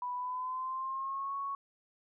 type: tone with pitch glide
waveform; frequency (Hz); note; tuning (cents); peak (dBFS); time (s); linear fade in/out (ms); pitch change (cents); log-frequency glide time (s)
sine; 987.8 to 1108.8; B5 to C#6; 0 to 0; -34; 0.02-1.55; 2; +200; 0.15-1.35
effects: none